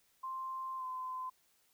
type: tone with pitch glide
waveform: sine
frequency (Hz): 1050 to 1026.6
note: C6 to C6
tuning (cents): +6 to -33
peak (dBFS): -38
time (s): 0.23-1.3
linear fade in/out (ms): 10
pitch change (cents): -39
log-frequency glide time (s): 0.77-0.84
effects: white hiss -72 dBFS RMS until 1.73 s